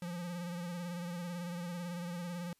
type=tone with vibrato; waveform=square; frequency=174.61 Hz; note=F3; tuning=in tune; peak=-39 dBFS; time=0.02-2.53 s; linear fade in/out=2 ms; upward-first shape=sine; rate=18 Hz; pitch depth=48 cents each way; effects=white hiss -74 dBFS RMS until 2.59 s + resampled to 32000 Hz